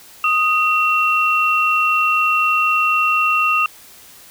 sine tone pair together, 1246 / 2722 Hz, D#6 / F7, +2 / -45 cents, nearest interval octave + major second, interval 1353 cents, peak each -16 dBFS, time 0.24-3.66 s, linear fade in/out 2 ms, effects white hiss -43 dBFS RMS until 4.3 s

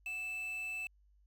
triangle tone with quantisation, 2637 Hz, E7, in tune, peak -36 dBFS, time 0.06-0.87 s, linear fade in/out 2 ms, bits 9, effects added 50 Hz sine -64 dBFS peak until 1.26 s

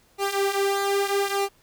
sawtooth tone with flanger, 397.2 Hz, G4, 23 cents sharp, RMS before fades -24 dBFS, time 0.18-1.49 s, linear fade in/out 50 ms, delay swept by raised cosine 1.9 to 7.2 ms, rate 0.8 Hz, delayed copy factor -0.7, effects pink hiss -60 dBFS RMS until 1.62 s

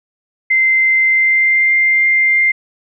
sine tone with pitch glide, 2078 to 2099 Hz, C7 to C7, -12 to +5 cents, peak -9 dBFS, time 0.5-2.52 s, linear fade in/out 10 ms, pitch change +17 cents, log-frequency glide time 1.08-1.74 s, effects none

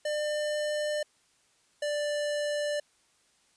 square tone pair in turn, 599 / 589 Hz, D5 / D5, +34 / +5 cents, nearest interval unison, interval 29 cents, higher first, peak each -29 / -29 dBFS, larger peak neither, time 0.05-1.03 / 1.82-2.8 s, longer neither, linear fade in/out 5 ms, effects white hiss -67 dBFS RMS until 3.56 s + resampled to 22050 Hz

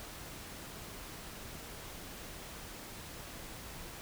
silence, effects pink hiss -47 dBFS RMS until 4.01 s

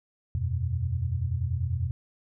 sine chord, E suspended second, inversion none, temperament equal, 82.41 / 92.5 / 123.47 Hz, E2 / F#2 / B2, 0 / 0 / 0 cents, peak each -30 dBFS, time 0.35-1.91 s, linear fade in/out 0 ms, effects none

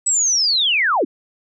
sine linear sweep, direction down, 8000 to 220 Hz, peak -14 dBFS, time 0.06-1.05 s, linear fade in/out 10 ms, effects none

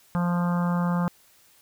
harmonic tone, 174.9 Hz, F3, 3 cents sharp, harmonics 1 / 3 / 4 / 5 / 6 / 7 / 8 / 9, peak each -22 / -35 / -39 / -35 / -36 / -36 / -42 / -43 dBFS, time 0.15-1.08 s, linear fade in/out 0 ms, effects white hiss -58 dBFS RMS until 1.61 s

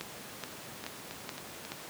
two click trains, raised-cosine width 0.2 ms, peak -19 / -23 dBFS, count 5 / 4, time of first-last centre 0.01-1.719 / 0.84-1.651 s, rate 2.34 / 3.7 Hz, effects pink hiss -45 dBFS RMS until 1.89 s + high-pass 150 Hz 12 dB/octave

